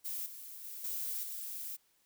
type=noise with level steps; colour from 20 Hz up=violet; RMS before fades=-39 / -48 / -45 / -38 / -42 dBFS; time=0.04-1.77 s; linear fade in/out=20 ms; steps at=0.26 / 0.64 / 0.84 / 1.23 s; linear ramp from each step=2 ms; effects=white hiss -72 dBFS RMS until 2.05 s